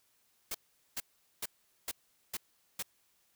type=noise bursts; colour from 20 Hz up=white; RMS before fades=-37 dBFS; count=6; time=0.51-2.826 s; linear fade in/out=5 ms; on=36 ms; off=420 ms; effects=white hiss -72 dBFS RMS until 3.35 s